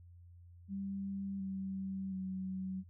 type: tone with pitch steps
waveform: sine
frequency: 196 / 192.08 / 188.23 Hz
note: G3 / G3 / F#3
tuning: 0 / -35 / +30 cents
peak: -37 dBFS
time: 0.68-2.84 s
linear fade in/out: 50 ms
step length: 720 ms
effects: added 87 Hz sine -54 dBFS peak until 2.89 s